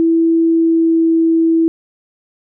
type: tone with pitch glide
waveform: sine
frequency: 329.6 to 327.7 Hz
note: E4 to E4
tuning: 0 to -10 cents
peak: -9 dBFS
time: 0-1.68 s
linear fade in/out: 0 ms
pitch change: -10 cents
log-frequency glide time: 0.44-1.09 s
effects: none